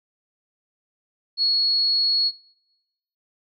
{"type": "tone", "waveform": "sine", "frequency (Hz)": 4344, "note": "C#8", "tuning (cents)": -36, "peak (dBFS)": -17, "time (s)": [1.37, 2.32], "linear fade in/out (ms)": 50, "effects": ["noise-tail reverb RT60 0.9 s tail -22 dB re dry"]}